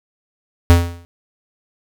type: tone with exponential decay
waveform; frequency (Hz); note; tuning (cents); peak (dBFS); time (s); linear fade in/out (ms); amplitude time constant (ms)
square; 86; F2; -26; -4; 0.7-1.05; 0; 74
effects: none